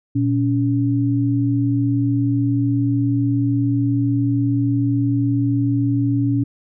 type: tone pair together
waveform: sine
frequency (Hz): 118.26 / 281.8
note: A#2 / C#4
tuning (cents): +25 / +29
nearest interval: octave + minor third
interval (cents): 1504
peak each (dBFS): -18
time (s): 0.15-6.44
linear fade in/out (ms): 10
effects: none